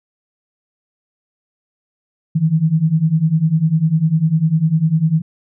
sine beating tone pair, 153.6 / 163.6 Hz, D#3 / E3, -22 / -13 cents, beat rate 10 Hz, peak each -16 / -14 dBFS, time 2.35-5.22 s, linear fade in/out 10 ms, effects none

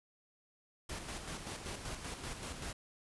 pink noise with tremolo, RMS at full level -42 dBFS, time 0.89-2.73 s, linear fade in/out 5 ms, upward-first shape square, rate 5.2 Hz, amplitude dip 45%, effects resampled to 24000 Hz

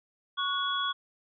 sine tone cluster, 1115 / 1460 / 3362 Hz, C#6 / F#6 / G#7, +10 / -24 / +20 cents, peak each -31 / -34 / -31 dBFS, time 0.37-0.93 s, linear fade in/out 20 ms, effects none

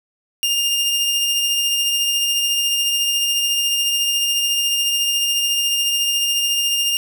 sawtooth tone with tremolo, 2811 Hz, F7, 11 cents sharp, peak -12 dBFS, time 0.43-6.97 s, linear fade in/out 0 ms, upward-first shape triangle, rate 14 Hz, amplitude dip 30%, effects none

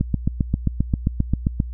click train, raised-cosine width 5 ms, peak -6 dBFS, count 13, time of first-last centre 0.01-1.602 s, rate 7.54 Hz, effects added 60 Hz sine -28 dBFS peak until 1.73 s

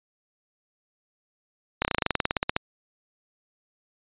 slowing click train, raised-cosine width 0.3 ms, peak -6 dBFS, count 17, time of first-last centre 1.82-2.565 s, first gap 29 ms, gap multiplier 1.06, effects resampled to 8000 Hz

